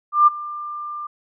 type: tone with ADSR envelope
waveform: sine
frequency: 1193 Hz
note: D6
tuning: 27 cents sharp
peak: -7 dBFS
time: 0.12-1.07 s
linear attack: 150 ms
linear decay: 19 ms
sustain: -20 dB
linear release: 6 ms
effects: none